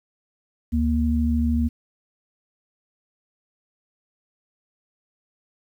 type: tone pair together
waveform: sine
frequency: 73.99 / 235.1 Hz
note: D2 / A#3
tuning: +13 / +15 cents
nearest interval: octave + minor sixth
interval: 2002 cents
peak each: -21 dBFS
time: 0.72-1.69 s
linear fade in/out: 20 ms
effects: 9-bit